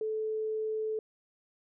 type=tone; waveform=sine; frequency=435.5 Hz; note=A4; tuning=18 cents flat; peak=-30 dBFS; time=0.01-0.99 s; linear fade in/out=2 ms; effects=none